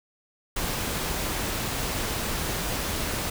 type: noise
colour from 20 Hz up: pink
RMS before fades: -29 dBFS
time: 0.56-3.3 s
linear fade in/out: 5 ms
effects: none